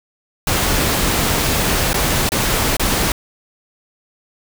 pink noise with dropouts, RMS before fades -17 dBFS, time 0.47-3.12 s, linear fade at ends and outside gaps 2 ms, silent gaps 1.932-1.942 / 2.291-2.319 / 2.768-2.796 s, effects none

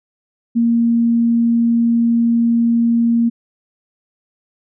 sine tone, 233.1 Hz, A#3, in tune, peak -11 dBFS, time 0.55-3.3 s, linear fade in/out 20 ms, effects none

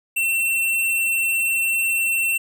square tone, 2703 Hz, E7, 43 cents sharp, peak -19 dBFS, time 0.16-2.38 s, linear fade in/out 10 ms, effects none

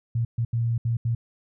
sine tone bursts at uneven times, 116.54 Hz, A#2, in tune, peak -21 dBFS, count 5, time 0.15-0.25 / 0.38-0.45 / 0.53-0.78 / 0.85-0.97 / 1.05-1.15 s, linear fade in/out 5 ms, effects none

